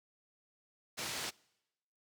white low-pass noise, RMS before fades -40 dBFS, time 0.97-1.31 s, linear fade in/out 20 ms, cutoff 6200 Hz, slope 12 dB/octave, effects noise-tail reverb RT60 0.9 s tail -25 dB re dry + high-pass 80 Hz 12 dB/octave

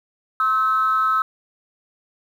sine tone with amplitude modulation, 1294 Hz, E6, 32 cents flat, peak -12 dBFS, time 0.4-1.22 s, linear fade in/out 2 ms, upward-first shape sine, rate 229 Hz, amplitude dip 70%, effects tanh soft clip ceiling -9 dBFS + 8-bit

